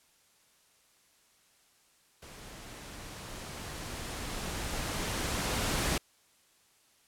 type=noise with level ramp; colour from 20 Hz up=pink; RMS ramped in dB=-49 to -29 dBFS; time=2.22-5.98 s; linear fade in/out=5 ms; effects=white hiss -66 dBFS RMS until 7.07 s + low-pass 11000 Hz 12 dB/octave